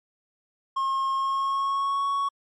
triangle tone with pitch glide, 1076 to 1113.9 Hz, C6 to C#6, +48 to +8 cents, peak -21 dBFS, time 0.76-2.29 s, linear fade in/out 10 ms, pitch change +60 cents, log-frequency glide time 1.14-2.07 s, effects MP3 48 kbps

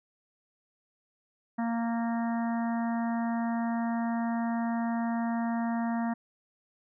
harmonic tone, 231.6 Hz, A#3, 11 cents flat, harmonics 1 / 3 / 4 / 5 / 6 / 7 / 8, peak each -28 / -36 / -39 / -45 / -47 / -48 / -45 dBFS, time 1.58-6.14 s, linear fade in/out 10 ms, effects none

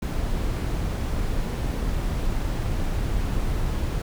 brown noise, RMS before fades -25 dBFS, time 0.02-4.02 s, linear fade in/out 5 ms, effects none

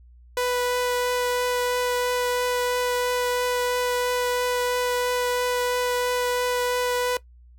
sawtooth tone with vibrato, 493.9 Hz, B4, in tune, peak -18 dBFS, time 0.37-7.17 s, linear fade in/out 2 ms, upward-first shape triangle, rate 3 Hz, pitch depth 8 cents each way, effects noise-tail reverb RT60 0.1 s tail -18 dB re dry + added 60 Hz sine -47 dBFS peak until 7.58 s

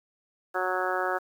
harmonic tone, 184.2 Hz, F#3, 7 cents flat, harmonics 2 / 3 / 4 / 5 / 6 / 7 / 8 / 9, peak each -33 / -33 / -32 / -36 / -37 / -33 / -34 / -35 dBFS, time 0.54-1.19 s, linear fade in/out 20 ms, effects 9-bit

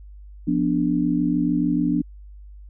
sine chord, B diminished, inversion second, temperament equal, 174.61 / 246.9 / 293.7 Hz, F3 / B3 / D4, 0 / 0 / 0 cents, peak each -24 / -23 / -21 dBFS, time 0.47-2.02 s, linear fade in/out 10 ms, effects added 50 Hz sine -39 dBFS peak until 2.69 s

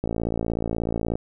click train, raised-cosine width 2 ms, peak -12 dBFS, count 64, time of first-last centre 0.04-1.155 s, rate 56.5 Hz, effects none

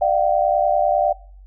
sine tone cluster, 596 / 698 / 768 Hz, D5 / F5 / G5, +25 / -1 / -36 cents, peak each -19 dBFS, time 0.01-1.13 s, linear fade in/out 10 ms, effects noise-tail reverb RT60 0.5 s tail -21 dB re dry + added 47 Hz sine -40 dBFS peak until 1.46 s

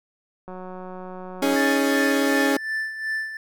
click train, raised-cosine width 1 ms, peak -24 dBFS, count 197, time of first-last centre 0.48-1.545 s, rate 184 Hz
30% pulse chord, C# suspended second, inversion none, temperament equal with one note detuned, 277.2 / 314.7 / 415.3 Hz, C#4 / D#4 / G#4, 0 / +20 / 0 cents, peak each -18 / -24 / -23 dBFS, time 1.42-2.57 s, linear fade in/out 5 ms
triangle tone with tremolo, 1763 Hz, A6, 3 cents sharp, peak -21 dBFS, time 1.56-3.37 s, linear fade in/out 2 ms, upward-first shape sine, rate 2.7 Hz, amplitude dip 65%
effects none

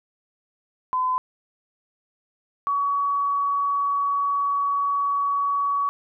sine tone pair in turn, 1018 / 1129.6 Hz, C6 / C#6, -48 / +32 cents, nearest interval major second, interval 180 cents, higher second, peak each -20 dBFS, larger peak neither, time 0.93-1.18 / 2.67-5.89 s, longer second, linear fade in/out 0 ms, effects none

